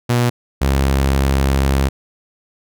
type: tone pair in turn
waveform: sawtooth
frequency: 120.9 / 67.85 Hz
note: B2 / C#2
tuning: -36 / -36 cents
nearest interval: minor seventh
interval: 1000 cents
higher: first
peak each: -9 dBFS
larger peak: neither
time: 0.09-0.3 / 0.61-1.89 s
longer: second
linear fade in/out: 10 ms
effects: none